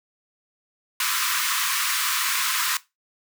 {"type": "high-pass noise", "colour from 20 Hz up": "pink", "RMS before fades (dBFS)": -24, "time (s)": [1, 2.77], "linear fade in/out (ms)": 2, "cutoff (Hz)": 1000, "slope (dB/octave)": 96, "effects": ["noise-tail reverb RT60 0.2 s tail -17 dB re dry"]}